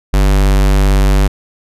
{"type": "tone", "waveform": "square", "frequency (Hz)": 48.89, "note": "G1", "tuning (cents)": -4, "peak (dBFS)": -8, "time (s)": [0.13, 1.28], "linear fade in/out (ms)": 10, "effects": ["resampled to 32000 Hz"]}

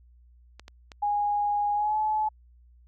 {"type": "clicks", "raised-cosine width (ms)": 0.2, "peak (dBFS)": -26, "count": 3, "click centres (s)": [0.596, 0.681, 0.918]}
{"type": "tone with pitch glide", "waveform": "sine", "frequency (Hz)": [824, 859], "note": ["G#5", "A5"], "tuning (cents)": [-14, -42], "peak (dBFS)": -23, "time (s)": [1.02, 2.29], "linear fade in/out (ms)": 10, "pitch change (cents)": 72, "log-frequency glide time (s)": [1.74, 1.97]}
{"effects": ["added 60 Hz sine -53 dBFS peak until 2.87 s"]}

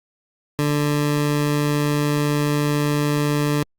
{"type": "tone", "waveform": "20% pulse", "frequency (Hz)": 147, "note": "D3", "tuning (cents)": 2, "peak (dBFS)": -13, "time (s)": [0.59, 3.63], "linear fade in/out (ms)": 0, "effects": ["Opus 48 kbps"]}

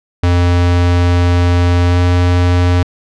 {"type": "tone with pitch glide", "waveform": "square", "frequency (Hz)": [87.9, 88.72], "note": ["F2", "F2"], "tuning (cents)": [12, 28], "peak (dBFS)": -9, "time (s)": [0.23, 2.83], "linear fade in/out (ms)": 5, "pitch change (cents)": 16, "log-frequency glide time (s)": [1.87, 1.99], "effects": ["low-pass 5000 Hz 12 dB/octave"]}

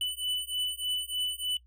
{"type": "beating tone pair", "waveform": "square", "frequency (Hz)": [2984, 2987.3], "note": ["F#7", "F#7"], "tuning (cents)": [14, 16], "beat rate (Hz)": 3.3, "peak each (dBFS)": [-34, -34], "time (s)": [0.01, 1.57], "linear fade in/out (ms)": 2, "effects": ["noise-tail reverb RT60 0.1 s tail -20 dB re dry", "added 60 Hz sine -56 dBFS peak until 1.66 s"]}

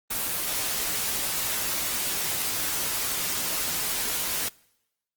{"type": "noise with comb filter", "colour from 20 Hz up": "white", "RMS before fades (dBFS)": -28, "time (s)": [0.1, 4.49], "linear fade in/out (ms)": 10, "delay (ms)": 15, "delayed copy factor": -0.5, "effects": ["noise-tail reverb RT60 0.9 s tail -25 dB re dry", "Opus 24 kbps"]}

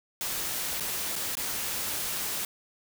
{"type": "noise with dropouts", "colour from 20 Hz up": "white", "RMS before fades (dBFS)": -32, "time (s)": [0.21, 2.45], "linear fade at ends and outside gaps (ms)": 1, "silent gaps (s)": [[0.799, 0.806], [1.156, 1.161], [1.353, 1.37]], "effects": []}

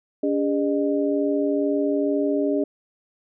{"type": "tone cluster", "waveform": "sine", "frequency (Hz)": [284.7, 406.9, 609], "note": ["C#4", "G#4", "D#5"], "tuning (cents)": [46, -35, -37], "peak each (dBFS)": [-22, -24, -26], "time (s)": [0.23, 2.64], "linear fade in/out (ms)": 5, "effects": []}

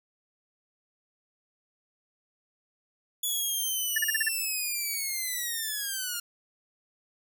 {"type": "linear sweep", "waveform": "5% pulse", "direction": "down", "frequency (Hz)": [3428, 1396.9], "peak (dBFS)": -20, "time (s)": [3.23, 6.2], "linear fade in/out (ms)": 5}
{"type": "tone bursts", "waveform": "triangle", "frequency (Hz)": 1769, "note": "A6", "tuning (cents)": 9, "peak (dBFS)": -21, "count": 6, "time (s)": [3.96, 4.287], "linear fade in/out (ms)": 5, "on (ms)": 22, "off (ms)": 39}
{"effects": []}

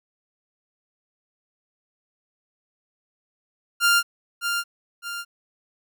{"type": "tone with echo", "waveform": "sawtooth", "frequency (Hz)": 1396.9, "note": "F6", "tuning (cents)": 0, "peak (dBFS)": -12, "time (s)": [3.8, 4.03], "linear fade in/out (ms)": 50, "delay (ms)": 610, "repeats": 2, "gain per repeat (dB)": -7, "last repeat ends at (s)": 5.25, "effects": []}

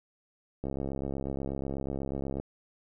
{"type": "click train", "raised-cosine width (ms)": 2, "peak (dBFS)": -21, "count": 121, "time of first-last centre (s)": [0.64, 2.4], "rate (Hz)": 68.2, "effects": []}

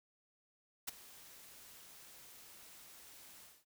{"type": "noise with ADSR envelope", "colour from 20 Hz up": "white", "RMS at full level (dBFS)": -38, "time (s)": [0.87, 3.65], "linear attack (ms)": 16, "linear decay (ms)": 12, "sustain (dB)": -19, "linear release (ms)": 230, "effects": []}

